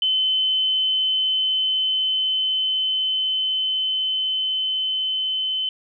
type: tone with level ramp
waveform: sine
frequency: 3052 Hz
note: G7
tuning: 47 cents flat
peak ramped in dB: -17 to -21 dBFS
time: 0.02-5.69 s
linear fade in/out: 2 ms
effects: none